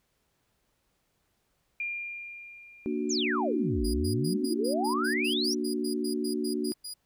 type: tone with exponential decay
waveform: sine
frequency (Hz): 2400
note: D7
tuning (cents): +37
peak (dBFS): -29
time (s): 1.8-3.69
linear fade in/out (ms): 2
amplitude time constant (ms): 410
type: chord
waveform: sine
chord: Bb augmented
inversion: none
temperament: equal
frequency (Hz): 233.1 / 293.7 / 370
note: Bb3 / D4 / F#4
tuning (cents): 0 / 0 / 0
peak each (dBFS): -32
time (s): 2.86-6.72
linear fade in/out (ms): 0
type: exponential two-way sweep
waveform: sine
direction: down then up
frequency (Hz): 7450 to 49 to 6020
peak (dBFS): -28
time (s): 3.09-5.55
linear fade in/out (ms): 20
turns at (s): 3.85
type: tone bursts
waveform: 25% pulse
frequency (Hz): 4900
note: D#8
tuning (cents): -27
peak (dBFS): -32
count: 16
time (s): 3.84-6.94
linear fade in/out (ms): 10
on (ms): 100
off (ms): 100
effects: pink hiss -74 dBFS RMS until 7.05 s